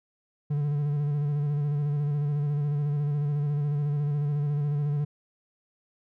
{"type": "tone with vibrato", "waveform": "triangle", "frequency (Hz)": 145.9, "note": "D3", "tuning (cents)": -11, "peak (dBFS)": -22, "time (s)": [0.5, 5.05], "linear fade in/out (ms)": 10, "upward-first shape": "square", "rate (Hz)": 14, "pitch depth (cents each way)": 30, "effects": []}